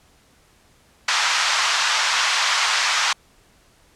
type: band-pass noise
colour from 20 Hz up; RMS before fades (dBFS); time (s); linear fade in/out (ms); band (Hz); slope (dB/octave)
pink; -20; 1.08-3.13; 5; 950 to 6600; 24
effects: pink hiss -56 dBFS RMS until 3.95 s + low-pass 11000 Hz 12 dB/octave